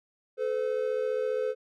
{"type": "tone pair together", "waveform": "triangle", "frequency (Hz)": [435.1, 510], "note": ["A4", "C5"], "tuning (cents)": [-19, -44], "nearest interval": "minor third", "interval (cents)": 275, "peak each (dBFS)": [-28, -27], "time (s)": [0.37, 1.55], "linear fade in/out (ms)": 50, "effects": []}